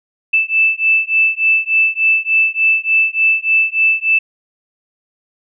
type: beating tone pair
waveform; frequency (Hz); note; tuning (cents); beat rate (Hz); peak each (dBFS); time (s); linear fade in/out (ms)
sine; 2637 / 2640.4; E7 / E7; 0 / +2; 3.4; -14; 0.33-4.19; 10
effects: none